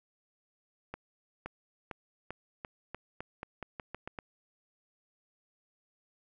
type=accelerating click train; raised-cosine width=0.5 ms; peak=-24 dBFS; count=13; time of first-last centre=0.94-4.188 s; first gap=520 ms; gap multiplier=0.87; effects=none